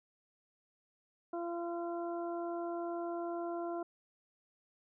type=harmonic tone; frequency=342.2 Hz; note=F4; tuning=35 cents flat; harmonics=1 / 2 / 3 / 4; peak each=-38 / -40 / -48 / -50 dBFS; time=1.33-3.83 s; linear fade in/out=5 ms; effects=none